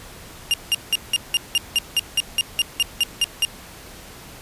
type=tone bursts; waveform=40% pulse; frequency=2814 Hz; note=F7; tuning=12 cents sharp; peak=-14 dBFS; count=15; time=0.51-3.45 s; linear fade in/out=0 ms; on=28 ms; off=180 ms; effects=pink hiss -41 dBFS RMS until 4.41 s + resampled to 32000 Hz